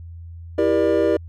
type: chord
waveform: triangle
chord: E half-diminished seventh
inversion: none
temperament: just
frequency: 329.6 / 395.6 / 474.7 / 593.3 Hz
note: E4 / G4 / Bb4 / D5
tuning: 0 / +16 / +31 / +18 cents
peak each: -19 dBFS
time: 0.58-1.17 s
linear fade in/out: 5 ms
effects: added 84 Hz sine -34 dBFS peak until 1.28 s